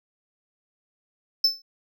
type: tone with exponential decay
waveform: triangle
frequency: 5274 Hz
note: E8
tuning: in tune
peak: -12 dBFS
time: 1.44-1.62 s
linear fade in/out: 5 ms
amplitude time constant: 37 ms
effects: none